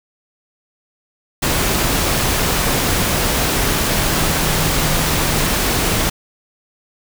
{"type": "tone in noise", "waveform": "sine", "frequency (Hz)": 157.8, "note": "D#3", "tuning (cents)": 25, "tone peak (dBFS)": -25, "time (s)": [3.95, 5.51], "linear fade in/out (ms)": 10, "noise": "pink", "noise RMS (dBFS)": -17, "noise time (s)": [1.42, 6.1], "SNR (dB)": -11, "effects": []}